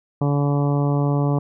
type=harmonic tone; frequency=143.2 Hz; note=D3; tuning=43 cents flat; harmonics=1 / 2 / 3 / 4 / 5 / 6 / 7 / 8; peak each=-18 / -24 / -28 / -30 / -32 / -34 / -35 / -36 dBFS; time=0.21-1.39 s; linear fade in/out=5 ms; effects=none